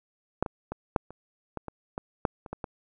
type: clicks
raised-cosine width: 1 ms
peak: -10 / -19 / -19 / -8 / -29 / -19 / -22 / -18 / -9 / -27 / -20 / -19 dBFS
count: 12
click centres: 0.426 / 0.462 / 0.72 / 0.962 / 1.106 / 1.573 / 1.683 / 1.979 / 2.252 / 2.462 / 2.53 / 2.642 s
effects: none